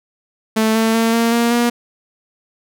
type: tone with pitch steps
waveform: sawtooth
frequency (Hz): 220 / 223.6 / 227.2 / 230.9 / 234.7 / 238.5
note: A3 / A3 / A#3 / A#3 / A#3 / A#3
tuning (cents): 0 / +28 / -44 / -16 / +12 / +40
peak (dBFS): -9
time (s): 0.56-1.7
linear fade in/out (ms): 10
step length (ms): 190
effects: none